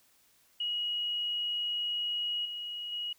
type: tone with level steps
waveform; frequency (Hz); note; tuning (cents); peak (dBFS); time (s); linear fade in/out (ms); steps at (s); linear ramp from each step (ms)
sine; 2900; F#7; -35; -30 / -36 / -33; 0.6-3.13; 5; 2.45 / 2.92; 5
effects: white hiss -66 dBFS RMS until 3.18 s